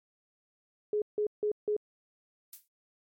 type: tone bursts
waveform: sine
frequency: 420 Hz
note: G#4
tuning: 19 cents sharp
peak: -26 dBFS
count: 4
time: 0.93-1.766 s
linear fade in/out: 2 ms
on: 89 ms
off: 160 ms
type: noise with exponential decay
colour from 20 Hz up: violet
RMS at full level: -40 dBFS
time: 2.53-2.68 s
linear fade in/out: 1 ms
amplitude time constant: 32 ms
effects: MP3 64 kbps